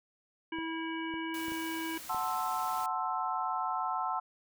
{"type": "harmonic tone", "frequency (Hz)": 325.4, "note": "E4", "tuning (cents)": -22, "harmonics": [1, 3, 5, 7, 9], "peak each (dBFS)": [-36, -41, -43, -44, -46], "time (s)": [0.52, 1.98], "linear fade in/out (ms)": 5}
{"type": "clicks", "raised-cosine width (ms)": 2, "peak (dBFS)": -34, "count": 5, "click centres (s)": [0.586, 1.14, 1.483, 1.52, 2.146]}
{"type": "noise", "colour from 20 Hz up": "white", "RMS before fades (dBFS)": -46, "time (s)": [1.34, 2.86], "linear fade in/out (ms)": 2}
{"type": "chord", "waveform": "sine", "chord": "F# half-diminished seventh", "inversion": "none", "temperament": "equal", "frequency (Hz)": [740, 880, 1046.5, 1318.5], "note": ["F#5", "A5", "C6", "E6"], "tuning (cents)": [0, 0, 0, 0], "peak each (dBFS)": -36, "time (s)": [2.09, 4.2], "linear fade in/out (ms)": 10}
{"effects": []}